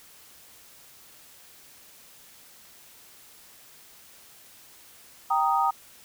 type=chord; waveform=sine; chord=Eb major; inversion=first; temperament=equal; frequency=784 / 932.3 / 1244.5 Hz; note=G5 / Bb5 / Eb6; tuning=0 / 0 / 0 cents; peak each=-25 dBFS; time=5.3-5.71 s; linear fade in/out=10 ms; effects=white hiss -52 dBFS RMS until 6.04 s